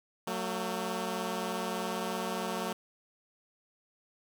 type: tone pair together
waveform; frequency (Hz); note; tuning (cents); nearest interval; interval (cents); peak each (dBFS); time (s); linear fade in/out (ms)
10% pulse; 185 / 225.4; F#3 / A3; 0 / +42; minor third; 342; -27 / -27; 0.27-2.73; 5
effects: none